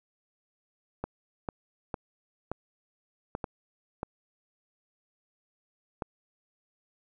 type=clicks; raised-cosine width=1 ms; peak=-18 dBFS; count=8; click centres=1.04 / 1.488 / 1.942 / 2.516 / 3.351 / 3.442 / 4.031 / 6.022 s; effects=none